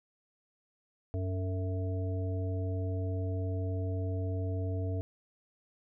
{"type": "harmonic tone with a mistuned harmonic", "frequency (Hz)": 94.2, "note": "F#2", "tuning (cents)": 32, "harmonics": [1, 3, 5, 7], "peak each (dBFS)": [-31, -41, -42, -44], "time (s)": [1.14, 5.01], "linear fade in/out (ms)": 0, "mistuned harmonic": 5, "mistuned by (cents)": -71, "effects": []}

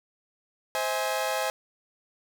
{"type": "chord", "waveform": "sawtooth", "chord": "C augmented", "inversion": "none", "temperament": "equal with one note detuned", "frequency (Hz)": [523.3, 642.3, 830.6], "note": ["C5", "E5", "G#5"], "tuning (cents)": [0, -45, 0], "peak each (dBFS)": -27, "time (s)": [0.75, 1.5], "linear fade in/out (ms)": 0, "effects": []}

